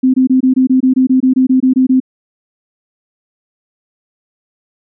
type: tone bursts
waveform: sine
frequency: 258.9 Hz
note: C4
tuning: 18 cents flat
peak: -6 dBFS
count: 15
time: 0.03-2.002 s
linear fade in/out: 10 ms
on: 110 ms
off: 23 ms
effects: none